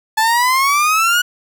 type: exponential sweep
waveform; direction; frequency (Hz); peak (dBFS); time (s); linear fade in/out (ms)
30% pulse; up; 865 to 1470; -9; 0.17-1.22; 10
effects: none